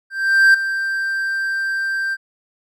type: tone with ADSR envelope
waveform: triangle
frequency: 1574 Hz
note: G6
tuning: 7 cents sharp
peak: -5 dBFS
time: 0.1-2.17 s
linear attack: 440 ms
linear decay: 8 ms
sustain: -12 dB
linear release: 40 ms
effects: none

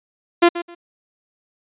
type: tone with echo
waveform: sawtooth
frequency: 344.7 Hz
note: F4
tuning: 23 cents flat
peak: -5 dBFS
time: 0.42-0.49 s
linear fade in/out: 10 ms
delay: 130 ms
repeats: 2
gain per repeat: -14 dB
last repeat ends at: 0.75 s
effects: resampled to 8000 Hz

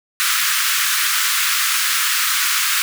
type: high-pass noise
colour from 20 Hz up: pink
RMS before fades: -18 dBFS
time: 0.2-2.82 s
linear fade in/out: 0 ms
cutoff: 1200 Hz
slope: 48 dB/octave
effects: none

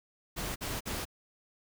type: noise bursts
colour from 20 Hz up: pink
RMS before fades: -36 dBFS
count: 3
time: 0.36-1.054 s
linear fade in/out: 20 ms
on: 200 ms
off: 47 ms
effects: none

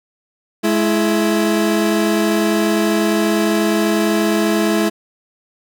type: tone pair together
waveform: 30% pulse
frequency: 211.8 / 331.9 Hz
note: G#3 / E4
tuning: +34 / +12 cents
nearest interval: minor sixth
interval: 778 cents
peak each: -14 dBFS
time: 0.63-4.9 s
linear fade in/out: 20 ms
effects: none

